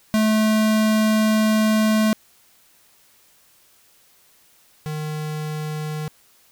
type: tone pair in turn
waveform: square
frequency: 216.7 / 153.23 Hz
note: A3 / D#3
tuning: -26 / -26 cents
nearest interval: tritone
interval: 600 cents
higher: first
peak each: -16 / -26 dBFS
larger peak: first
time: 0.14-2.13 / 4.86-6.08 s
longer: first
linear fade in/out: 0 ms
effects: white hiss -56 dBFS RMS until 6.51 s